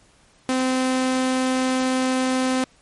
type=tone; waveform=sawtooth; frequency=258.3 Hz; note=C4; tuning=22 cents flat; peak=-15 dBFS; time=0.49-2.64 s; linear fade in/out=0 ms; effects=pink hiss -56 dBFS RMS until 2.81 s + MP3 48 kbps